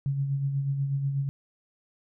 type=tone with tremolo; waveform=sine; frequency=138.59 Hz; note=C#3; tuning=in tune; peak=-23 dBFS; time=0.06-1.29 s; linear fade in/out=0 ms; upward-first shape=sine; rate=8.2 Hz; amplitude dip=45%; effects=none